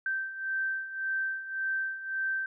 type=beating tone pair; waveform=sine; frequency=1557 / 1558.8 Hz; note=G6 / G6; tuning=-12 / -10 cents; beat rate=1.8 Hz; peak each=-36 / -31 dBFS; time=0.06-2.46 s; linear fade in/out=2 ms; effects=none